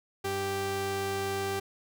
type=tone pair together; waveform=sawtooth; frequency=98 / 392 Hz; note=G2 / G4; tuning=0 / 0 cents; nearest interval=2 octaves; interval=2400 cents; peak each=-34 / -26 dBFS; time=0.24-1.6 s; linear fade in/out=10 ms; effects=none